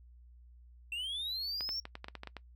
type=linear sweep; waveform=triangle; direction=up; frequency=2670 to 5560 Hz; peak=-34 dBFS; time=0.92-1.8 s; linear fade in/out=2 ms
type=clicks; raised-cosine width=0.3 ms; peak=-26 dBFS; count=10; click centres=1.608 / 1.691 / 1.854 / 1.954 / 2.044 / 2.084 / 2.153 / 2.234 / 2.273 / 2.367 s
effects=noise-tail reverb RT60 0.1 s tail -21 dB re dry + added 60 Hz sine -54 dBFS peak until 2.55 s